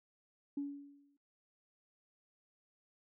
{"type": "tone with exponential decay", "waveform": "sine", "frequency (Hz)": 283.6, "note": "C#4", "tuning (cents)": 40, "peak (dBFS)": -33, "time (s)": [0.57, 1.17], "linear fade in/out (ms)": 5, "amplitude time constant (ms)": 130, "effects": ["noise-tail reverb RT60 0.5 s tail -24 dB re dry", "tanh soft clip ceiling -29 dBFS"]}